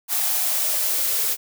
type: noise with high-pass filter sweep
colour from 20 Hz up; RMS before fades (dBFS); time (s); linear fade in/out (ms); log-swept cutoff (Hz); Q
blue; -22; 0.08-1.37; 50; 800 to 430; 3.8
effects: none